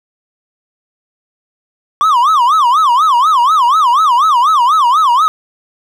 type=tone with vibrato; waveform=triangle; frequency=1108.7 Hz; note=C#6; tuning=in tune; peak=-5 dBFS; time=2.01-5.28 s; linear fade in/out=0 ms; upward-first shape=sine; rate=4.1 Hz; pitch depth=280 cents each way; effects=none